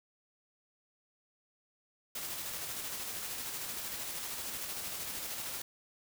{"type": "noise with tremolo", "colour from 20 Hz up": "white", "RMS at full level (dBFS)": -39, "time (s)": [2.15, 5.62], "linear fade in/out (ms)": 5, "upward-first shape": "square", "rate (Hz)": 13, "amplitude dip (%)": 25, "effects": []}